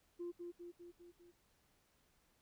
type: tone with echo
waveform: sine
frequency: 348 Hz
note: F4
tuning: 6 cents flat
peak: -40 dBFS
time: 0.19-0.32 s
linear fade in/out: 20 ms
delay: 200 ms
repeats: 5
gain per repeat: -4 dB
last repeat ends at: 1.32 s
effects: tanh soft clip ceiling -39 dBFS + pink hiss -75 dBFS RMS until 2.41 s